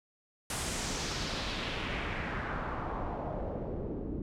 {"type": "noise with low-pass filter sweep", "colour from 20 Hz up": "pink", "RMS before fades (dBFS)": -36, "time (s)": [0.5, 4.22], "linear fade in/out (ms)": 2, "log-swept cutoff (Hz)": [9900, 310], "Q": 1.9, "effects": []}